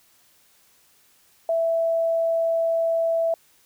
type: tone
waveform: sine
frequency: 661 Hz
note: E5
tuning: 5 cents sharp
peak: -19 dBFS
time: 1.49-3.34 s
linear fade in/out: 2 ms
effects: white hiss -59 dBFS RMS until 3.65 s

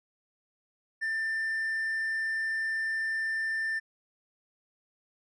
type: tone with hard clipping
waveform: sine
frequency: 1786 Hz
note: A6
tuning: 25 cents sharp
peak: -29 dBFS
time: 1.01-3.8 s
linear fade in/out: 20 ms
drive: 2 dB
effects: none

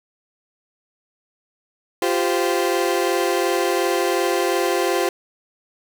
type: chord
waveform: 30% pulse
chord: F suspended second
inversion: none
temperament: equal with one note detuned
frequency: 349.2 / 392 / 517.5 Hz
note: F4 / G4 / C5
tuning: 0 / 0 / -19 cents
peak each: -19 / -20 / -21 dBFS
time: 2.02-5.09 s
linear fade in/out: 2 ms
effects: none

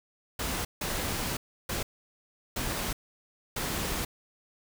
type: noise bursts at uneven times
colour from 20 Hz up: pink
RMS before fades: -32 dBFS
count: 5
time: 0.39-0.65 / 0.81-1.37 / 1.69-1.83 / 2.56-2.93 / 3.56-4.05 s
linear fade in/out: 5 ms
effects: none

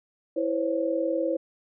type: tone cluster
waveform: sine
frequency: 329.1 / 512 / 552 Hz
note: E4 / C5 / C#5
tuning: -3 / -38 / -7 cents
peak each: -28 dBFS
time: 0.36-1.37 s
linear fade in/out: 10 ms
effects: none

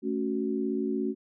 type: chord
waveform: sine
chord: F# minor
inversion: first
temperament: equal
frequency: 220 / 277.2 / 370 Hz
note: A3 / C#4 / F#4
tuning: 0 / 0 / 0 cents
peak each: -31 dBFS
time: 0.02-1.15 s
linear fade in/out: 50 ms
effects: none

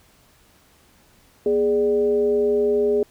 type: tone with frequency modulation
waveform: sine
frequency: 415.3 Hz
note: G#4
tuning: in tune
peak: -16 dBFS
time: 1.46-3.03 s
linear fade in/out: 2 ms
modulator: 174 Hz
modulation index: 0.52
effects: pink hiss -56 dBFS RMS until 3.1 s

